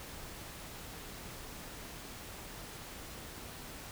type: silence
effects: pink hiss -47 dBFS RMS until 3.91 s